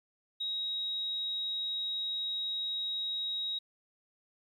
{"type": "tone", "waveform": "sine", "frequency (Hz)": 3802, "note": "A#7", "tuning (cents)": 33, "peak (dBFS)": -32, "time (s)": [0.4, 3.59], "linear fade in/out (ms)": 10, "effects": ["11-bit"]}